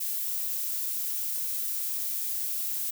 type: noise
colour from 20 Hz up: violet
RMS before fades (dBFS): -31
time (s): 0-2.91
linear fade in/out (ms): 10
effects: none